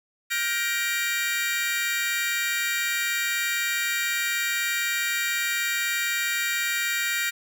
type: chord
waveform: sawtooth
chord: G minor seventh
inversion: third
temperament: just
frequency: 1411.2 / 1568 / 1881.6 / 2352 Hz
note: F6 / G6 / Bb6 / D7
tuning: +18 / 0 / +16 / +2 cents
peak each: -28 / -29 / -24 / -25 dBFS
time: 0.3-7.31 s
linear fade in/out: 20 ms
effects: none